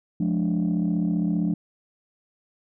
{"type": "chord", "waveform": "sine", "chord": "D diminished", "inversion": "first", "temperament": "just", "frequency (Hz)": [176.2, 211.4, 293.7], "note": ["F3", "Ab3", "D4"], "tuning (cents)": [16, 31, 0], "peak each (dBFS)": [-22, -25, -26], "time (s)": [0.2, 1.54], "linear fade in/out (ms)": 5, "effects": ["tanh soft clip ceiling -16 dBFS"]}